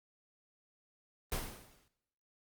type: noise with exponential decay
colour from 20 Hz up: pink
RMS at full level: -34 dBFS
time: 1.32-1.88 s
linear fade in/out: 0 ms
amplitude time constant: 120 ms
effects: noise-tail reverb RT60 0.9 s tail -19 dB re dry + Opus 24 kbps